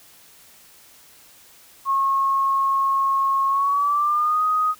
sine tone with pitch glide, 1088 to 1249.8 Hz, C#6 to D#6, -33 to +7 cents, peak -17 dBFS, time 1.85-4.75 s, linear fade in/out 50 ms, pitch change +240 cents, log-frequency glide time 3.48-4.43 s, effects white hiss -50 dBFS RMS until 4.79 s

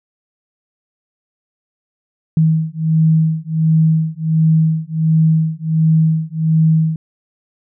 sine beating tone pair, 158.9 / 160.3 Hz, D#3 / E3, +37 / -48 cents, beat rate 1.4 Hz, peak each -14 dBFS, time 2.37-6.96 s, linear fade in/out 2 ms, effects none

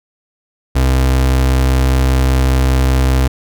35% pulse tone, 65.1 Hz, C2, 8 cents flat, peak -8 dBFS, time 0.75-3.28 s, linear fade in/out 10 ms, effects none

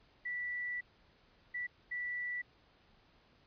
sine tone bursts at uneven times, 1961 Hz, B6, 13 cents flat, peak -36 dBFS, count 3, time 0.25-0.81 / 1.54-1.67 / 1.91-2.42 s, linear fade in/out 10 ms, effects pink hiss -67 dBFS RMS until 3.46 s + resampled to 11025 Hz

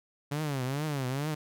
sawtooth tone with vibrato, 140 Hz, C#3, 18 cents sharp, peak -26 dBFS, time 0.31-1.35 s, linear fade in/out 10 ms, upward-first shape triangle, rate 2.3 Hz, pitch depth 210 cents each way, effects none

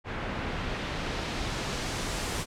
pink noise with low-pass filter sweep, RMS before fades -33 dBFS, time 0.04-2.46 s, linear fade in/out 50 ms, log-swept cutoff 2000 to 10000 Hz, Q 0.85, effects none

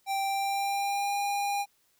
square tone with pitch glide, 784 to 807.9 Hz, G5 to G#5, 0 to -48 cents, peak -28 dBFS, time 0.06-1.66 s, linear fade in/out 50 ms, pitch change +52 cents, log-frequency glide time 0.24-1.17 s, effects white hiss -69 dBFS RMS until 1.99 s

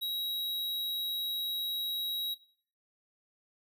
square tone, 3842 Hz, B7, 48 cents flat, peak -32 dBFS, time 0.01-2.35 s, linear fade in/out 20 ms, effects noise-tail reverb RT60 0.5 s tail -17 dB re dry

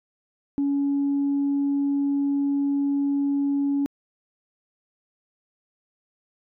sine tone, 281.2 Hz, C#4, 25 cents sharp, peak -19 dBFS, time 0.58-3.86 s, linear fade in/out 0 ms, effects tanh soft clip ceiling -17 dBFS

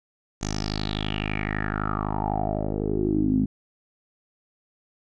10% pulse tone with low-pass filter sweep, 51.91 Hz, G#1, in tune, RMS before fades -26 dBFS, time 0.41-3.46 s, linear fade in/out 10 ms, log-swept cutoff 6600 to 230 Hz, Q 6.9, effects none

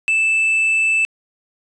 triangle tone, 2637 Hz, E7, in tune, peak -12 dBFS, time 0.08-1.05 s, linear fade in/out 0 ms, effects resampled to 22050 Hz + 9-bit

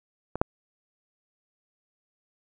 clicks, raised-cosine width 1 ms, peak -17 / -6 dBFS, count 2, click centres 0.356 / 0.415 s, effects none

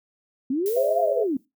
sine linear two-way sweep, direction up then down, 246.9 to 710 to 246.9 Hz, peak -21 dBFS, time 0.5-1.37 s, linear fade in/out 5 ms, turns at 1 s
violet noise with exponential decay, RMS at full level -33 dBFS, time 0.66-1.45 s, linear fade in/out 1 ms, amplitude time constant 170 ms
sine chord, Ab augmented, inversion none, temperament equal, 415.3 / 523.3 / 659.3 Hz, Ab4 / C5 / E5, 0 / 0 / 0 cents, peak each -29 / -27 / -24 dBFS, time 0.76-1.24 s, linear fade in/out 10 ms
effects noise-tail reverb RT60 0.2 s tail -19 dB re dry

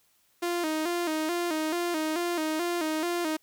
sawtooth tone with vibrato, 329.6 Hz, E4, in tune, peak -23 dBFS, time 0.42-3.37 s, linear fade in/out 10 ms, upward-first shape square, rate 2.3 Hz, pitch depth 93 cents each way, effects white hiss -67 dBFS RMS until 3.42 s

